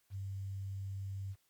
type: tone with quantisation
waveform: sine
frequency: 97.4 Hz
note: G2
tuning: 11 cents flat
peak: -38 dBFS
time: 0.1-1.36 s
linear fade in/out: 50 ms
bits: 11
effects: white hiss -75 dBFS RMS until 1.49 s + MP3 96 kbps